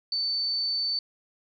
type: tone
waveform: sine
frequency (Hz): 4529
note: C#8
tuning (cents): +36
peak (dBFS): -25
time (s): 0.12-0.99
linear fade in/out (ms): 2
effects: none